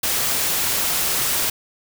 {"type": "noise", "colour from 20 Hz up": "white", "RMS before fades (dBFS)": -21, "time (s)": [0.03, 1.5], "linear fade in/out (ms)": 5, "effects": []}